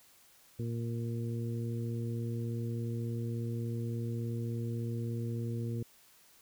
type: harmonic tone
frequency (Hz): 116.54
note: A#2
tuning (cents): 0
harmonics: 1 / 2 / 3 / 4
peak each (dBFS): -34 / -40 / -44 / -46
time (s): 0.59-5.83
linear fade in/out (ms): 5
effects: white hiss -62 dBFS RMS until 6.41 s